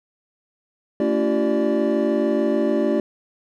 triangle tone cluster, 223.5 / 283.6 / 336.1 / 382.7 / 589 Hz, A3 / C#4 / E4 / G4 / D5, +27 / +40 / +34 / -42 / +5 cents, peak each -22 dBFS, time 1-3 s, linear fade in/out 2 ms, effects none

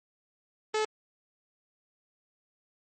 sawtooth tone, 431.7 Hz, A4, 33 cents flat, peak -22 dBFS, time 0.74-0.85 s, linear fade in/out 5 ms, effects MP3 32 kbps

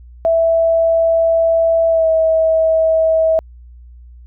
sine tone with pitch glide, 659.3 to 644.6 Hz, E5 to E5, 0 to -39 cents, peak -10 dBFS, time 0.25-3.39 s, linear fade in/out 0 ms, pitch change -39 cents, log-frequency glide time 1.89-2.08 s, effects added 60 Hz sine -36 dBFS peak until 4.26 s

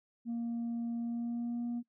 sine tone with pitch glide, 234 to 238.5 Hz, A#3 to A#3, +7 to +40 cents, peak -31 dBFS, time 0.25-1.83 s, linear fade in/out 50 ms, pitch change +33 cents, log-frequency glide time 0.97-1.65 s, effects noise-tail reverb RT60 0.1 s tail -22 dB re dry + tanh soft clip ceiling -32 dBFS

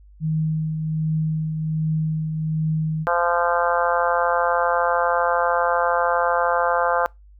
sine tone with tremolo, 157.2 Hz, D#3, 18 cents sharp, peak -18 dBFS, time 0.2-3.07 s, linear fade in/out 50 ms, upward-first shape triangle, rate 1.3 Hz, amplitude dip 45%
harmonic tone, 172.7 Hz, F3, 19 cents flat, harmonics 3 / 4 / 5 / 6 / 7 / 8 / 9, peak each -23 / -24 / -25 / -26 / -26 / -27 / -28 dBFS, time 3.07-7.06 s, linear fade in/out 0 ms
effects noise-tail reverb RT60 0.2 s tail -25 dB re dry + added 50 Hz sine -45 dBFS peak until 7.39 s

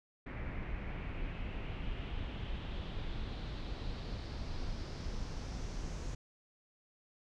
brown noise with low-pass filter sweep, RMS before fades -40 dBFS, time 0.26-6.15 s, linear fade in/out 5 ms, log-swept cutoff 2100 to 6500 Hz, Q 3.2, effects none

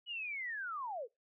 sine linear sweep, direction down, 2960 to 415.3 Hz, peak -38 dBFS, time 0.06-1.08 s, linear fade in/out 50 ms, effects noise-tail reverb RT60 0.2 s tail -23 dB re dry

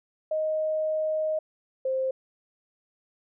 sine tone pair in turn, 624 / 524.9 Hz, D#5 / C5, +5 / +5 cents, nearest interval minor third, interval 300 cents, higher first, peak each -24 dBFS, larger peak neither, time 0.31-1.39 / 1.85-2.11 s, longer first, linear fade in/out 5 ms, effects none

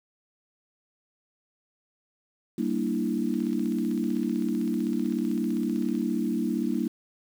sine chord, E half-diminished seventh, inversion first, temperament equal, 196 / 233.1 / 293.7 / 329.6 Hz, G3 / Bb3 / D4 / E4, 0 / 0 / 0 / 0 cents, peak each -31 / -28 / -31 / -31 dBFS, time 2.58-6.88 s, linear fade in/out 5 ms
click train, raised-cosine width 0.2 ms, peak -30 dBFS, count 42, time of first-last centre 3.34-5.951 s, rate 15.7 Hz
effects 8-bit

